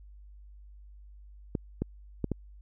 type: clicks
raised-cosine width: 3 ms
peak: -16 dBFS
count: 4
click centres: 1.552 / 1.82 / 2.243 / 2.317 s
effects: added 50 Hz sine -48 dBFS peak until 2.61 s